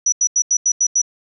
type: tone bursts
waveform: sine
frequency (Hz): 5890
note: F#8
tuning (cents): -9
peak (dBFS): -12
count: 7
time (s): 0.06-1.017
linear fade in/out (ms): 5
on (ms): 63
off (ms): 86
effects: none